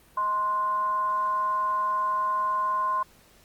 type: tone with frequency modulation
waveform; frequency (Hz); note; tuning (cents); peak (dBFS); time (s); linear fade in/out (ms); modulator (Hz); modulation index
sine; 1046.5; C6; 0; -23; 0.17-3.03; 5; 418; 0.29
effects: pink hiss -57 dBFS RMS until 3.44 s + Opus 32 kbps

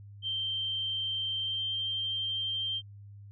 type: tone with pitch glide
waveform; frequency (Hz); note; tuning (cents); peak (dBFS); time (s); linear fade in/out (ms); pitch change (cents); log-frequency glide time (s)
sine; 3136 to 3154; G7 to G7; 0 to +10; -30; 0.22-2.82; 50; +10; 1.4-1.74
effects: added 101 Hz sine -46 dBFS peak until 3.31 s

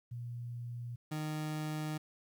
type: tone pair in turn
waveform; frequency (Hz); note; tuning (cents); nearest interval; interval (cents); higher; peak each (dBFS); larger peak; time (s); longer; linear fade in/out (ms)
sine / 30% pulse; 119.7 / 153.78; A#2 / D#3; +46 / -20; major third; 434; second; -39 / -33; second; 0.11-0.96 / 1.11-1.98; second; 10
effects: 12-bit

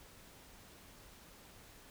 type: silence
effects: pink hiss -58 dBFS RMS until 1.9 s

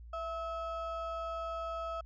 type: ring-modulated tone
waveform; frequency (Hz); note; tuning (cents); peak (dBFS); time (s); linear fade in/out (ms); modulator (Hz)
triangle; 978; B5; -17; -31; 0.13-2.01; 5; 316
effects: added 58 Hz sine -47 dBFS peak until 2.05 s + resampled to 16000 Hz

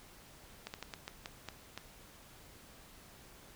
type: slowing click train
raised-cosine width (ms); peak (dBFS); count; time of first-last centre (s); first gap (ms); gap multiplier
0.2; -24; 8; 0.67-1.776; 69; 1.27
effects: pink hiss -57 dBFS RMS until 3.55 s

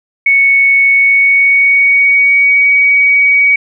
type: tone with pitch glide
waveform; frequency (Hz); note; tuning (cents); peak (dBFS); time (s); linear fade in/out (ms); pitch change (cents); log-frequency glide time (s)
sine; 2217 to 2258; C#7 to C#7; 0 to +31; -5; 0.26-3.56; 5; +31; 0.87-2.71
effects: none

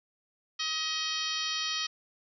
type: harmonic tone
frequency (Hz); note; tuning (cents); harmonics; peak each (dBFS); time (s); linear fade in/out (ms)
632; D#5; +27; 2 / 3 / 4 / 5 / 6 / 7 / 8 / 9; -40 / -40 / -40 / -35 / -39 / -37 / -39 / -39; 0.59-1.87; 10
effects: none

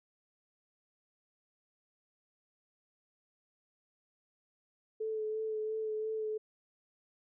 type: tone with vibrato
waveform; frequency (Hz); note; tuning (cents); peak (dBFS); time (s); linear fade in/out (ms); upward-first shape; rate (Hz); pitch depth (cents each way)
sine; 435; A4; -20; -33; 5-6.38; 10; sine; 2.9; 19
effects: none

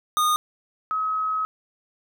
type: tone pair in turn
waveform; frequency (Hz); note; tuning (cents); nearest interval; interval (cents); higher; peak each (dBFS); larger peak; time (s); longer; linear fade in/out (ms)
square / sine; 1229 / 1276.7; D#6 / D#6; -22 / +44; minor second; 66; second; -19 / -22; first; 0.17-0.36 / 0.91-1.45; second; 0
effects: none

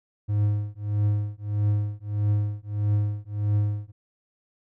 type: tone with tremolo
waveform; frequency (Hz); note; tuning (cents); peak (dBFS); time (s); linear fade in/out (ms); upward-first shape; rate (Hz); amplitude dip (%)
triangle; 103.83; G#2; 0; -16; 0.28-3.92; 20; triangle; 1.6; 100
effects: none

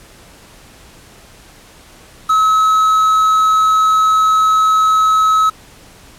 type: tone with quantisation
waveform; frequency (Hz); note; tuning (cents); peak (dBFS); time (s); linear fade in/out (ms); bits
triangle; 1286; E6; -43; -7; 2.29-5.5; 10; 5
effects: pink hiss -42 dBFS RMS until 6.18 s + low-pass 12000 Hz 12 dB/octave

